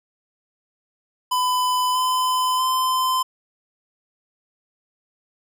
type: tone with pitch steps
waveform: square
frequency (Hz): 1004 / 1016.3 / 1028.7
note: B5 / B5 / C6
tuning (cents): +28 / +49 / -30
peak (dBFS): -19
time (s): 1.31-3.23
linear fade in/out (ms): 10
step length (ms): 640
effects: none